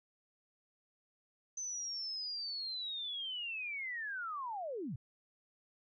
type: linear sweep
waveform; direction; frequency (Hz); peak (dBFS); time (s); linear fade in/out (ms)
sine; down; 6170 to 99.4; -38; 1.57-4.96; 5
effects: none